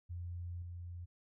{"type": "tone with level steps", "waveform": "sine", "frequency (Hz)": 87.31, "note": "F2", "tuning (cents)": 0, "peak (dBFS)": [-40, -43], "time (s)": [0.09, 1.06], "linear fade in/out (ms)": 20, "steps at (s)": 0.62, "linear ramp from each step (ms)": 2, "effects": []}